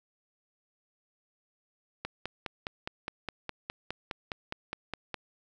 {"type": "click train", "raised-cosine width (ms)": 0.3, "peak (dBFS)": -18, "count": 16, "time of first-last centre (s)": [2.05, 5.143], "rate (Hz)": 4.85, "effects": []}